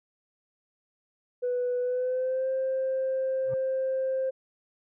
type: tone with pitch glide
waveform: sine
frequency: 493.9 to 526.3 Hz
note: B4 to C5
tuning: 0 to +10 cents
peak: -24 dBFS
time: 1.42-4.31 s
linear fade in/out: 20 ms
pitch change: +110 cents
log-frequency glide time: 1.8-2.49 s
type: tone with exponential growth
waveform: sine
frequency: 130.81 Hz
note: C3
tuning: in tune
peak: -31 dBFS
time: 3.43-3.54 s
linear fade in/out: 2 ms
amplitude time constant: 23 ms
effects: tanh soft clip ceiling -22 dBFS